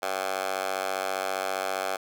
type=tone with high-pass filter; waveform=10% pulse; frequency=95 Hz; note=F#2; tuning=46 cents sharp; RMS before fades=-30 dBFS; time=0.02-1.97 s; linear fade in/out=10 ms; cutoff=770 Hz; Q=2.8; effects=none